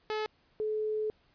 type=tone pair in turn; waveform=sawtooth / sine; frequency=430 / 430 Hz; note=A4 / A4; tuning=-40 / -40 cents; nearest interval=unison; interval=0 cents; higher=neither; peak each=-27 / -29 dBFS; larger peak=first; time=0.1-0.26 / 0.6-1.1 s; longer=second; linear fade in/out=0 ms; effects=pink hiss -68 dBFS RMS until 1.34 s + resampled to 11025 Hz